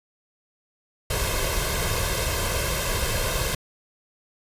pink noise with comb filter, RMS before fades -25 dBFS, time 1.1-3.55 s, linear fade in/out 5 ms, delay 1.9 ms, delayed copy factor +0.7, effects resampled to 32000 Hz

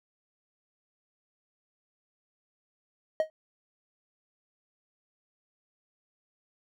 triangle tone with exponential decay, 628 Hz, D#5, 16 cents sharp, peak -17 dBFS, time 3.2-3.3 s, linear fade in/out 1 ms, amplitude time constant 21 ms, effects none

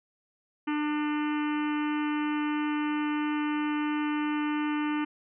harmonic tone with a mistuned harmonic, 299.5 Hz, D4, 34 cents sharp, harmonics 1 / 3 / 4 / 5 / 6 / 7 / 8 / 9 / 10, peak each -27 / -37 / -39 / -41 / -43 / -44 / -45 / -46 / -47 dBFS, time 0.67-5.05 s, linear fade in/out 10 ms, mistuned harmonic 5, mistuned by -22 cents, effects none

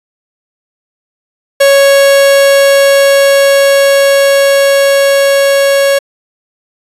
45% pulse tone with level ramp, 554.4 Hz, C#5, in tune, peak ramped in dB -3 to -6 dBFS, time 1.6-5.99 s, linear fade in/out 10 ms, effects resampled to 32000 Hz

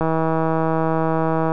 click train, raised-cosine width 1 ms, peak -7 dBFS, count 244, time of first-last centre 0.01-1.519 s, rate 161 Hz, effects none

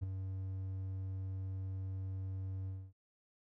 triangle tone with ADSR envelope, 95.1 Hz, F#2, 48 cents sharp, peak -30 dBFS, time 0.01-2.93 s, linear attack 24 ms, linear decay 7 ms, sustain -6 dB, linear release 250 ms, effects none

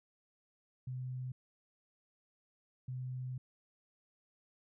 sine tone bursts at uneven times, 127.6 Hz, C3, 43 cents flat, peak -38 dBFS, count 2, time 0.87-1.32 / 2.88-3.38 s, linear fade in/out 5 ms, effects none

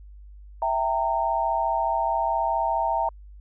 sine chord, E diminished, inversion none, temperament equal with one note detuned, 659.3 / 784 / 918.4 Hz, E5 / G5 / Bb5, 0 / 0 / -26 cents, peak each -27 / -27 / -24 dBFS, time 0.62-3.09 s, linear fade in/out 2 ms, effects added 50 Hz sine -42 dBFS peak until 3.4 s

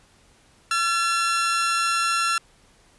sawtooth tone pair together, 1356 / 1720.8 Hz, E6 / A6, +49 / -39 cents, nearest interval major third, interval 412 cents, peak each -17 / -26 dBFS, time 0.71-2.38 s, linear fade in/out 2 ms, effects pink hiss -57 dBFS RMS until 2.98 s + resampled to 24000 Hz

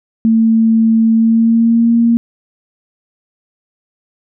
sine tone with pitch glide, 224.6 to 232.8 Hz, A3 to A#3, +36 to -2 cents, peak -7 dBFS, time 0.25-2.17 s, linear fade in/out 0 ms, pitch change +62 cents, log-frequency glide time 1.12-1.94 s, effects none

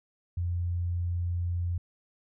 sine tone, 87.31 Hz, F2, in tune, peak -27 dBFS, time 0.37-1.78 s, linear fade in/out 5 ms, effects none

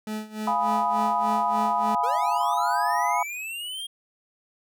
40% pulse tone with tremolo, 215.2 Hz, A3, 38 cents flat, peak -27 dBFS, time 0.07-1.95 s, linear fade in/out 2 ms, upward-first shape sine, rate 3.4 Hz, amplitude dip 85%
sine chord, F half-diminished seventh, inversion none, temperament equal, 698.5 / 830.6 / 987.8 / 1244.5 Hz, F5 / Ab5 / Cb6 / Eb6, 0 / 0 / 0 / 0 cents, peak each -28 / -27 / -24 / -30 dBFS, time 0.47-3.23 s, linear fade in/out 5 ms
square linear sweep, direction up, 438.8 to 3254 Hz, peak -32 dBFS, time 2.03-3.87 s, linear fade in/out 10 ms
effects none

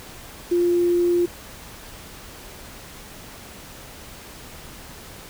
sine tone with quantisation, 349.2 Hz, F4, in tune, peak -16 dBFS, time 0.51-1.26 s, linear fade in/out 10 ms, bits 7, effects pink hiss -41 dBFS RMS until 5.29 s

